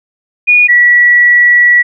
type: tone pair in turn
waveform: sine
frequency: 2451 / 1940 Hz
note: D#7 / B6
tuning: -27 / -31 cents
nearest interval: major third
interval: 404 cents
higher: first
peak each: -3 dBFS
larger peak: neither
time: 0.47-0.68 / 0.68-1.83 s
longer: second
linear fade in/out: 20 ms
effects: none